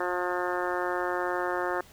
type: harmonic tone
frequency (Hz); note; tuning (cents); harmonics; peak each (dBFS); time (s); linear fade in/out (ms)
178.9; F3; +42; 2 / 3 / 4 / 5 / 6 / 7 / 8 / 9 / 10; -32 / -34 / -35 / -36 / -37 / -37 / -38 / -39 / -39; 0-1.81; 2
effects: pink hiss -54 dBFS RMS until 1.92 s